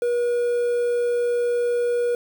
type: tone with quantisation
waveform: triangle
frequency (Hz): 481.4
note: B4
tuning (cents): -44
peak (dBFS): -17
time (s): 0.02-2.15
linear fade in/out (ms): 2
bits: 7
effects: none